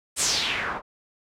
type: noise with low-pass filter sweep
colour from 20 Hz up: white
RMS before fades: -26 dBFS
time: 0.16-0.82 s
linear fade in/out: 50 ms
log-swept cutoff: 9300 to 910 Hz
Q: 3.2
effects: none